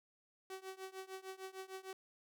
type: tone with tremolo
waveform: sawtooth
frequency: 380 Hz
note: F#4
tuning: 46 cents sharp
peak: -39 dBFS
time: 0.5-1.93 s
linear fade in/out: 2 ms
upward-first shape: triangle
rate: 6.6 Hz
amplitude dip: 95%
effects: none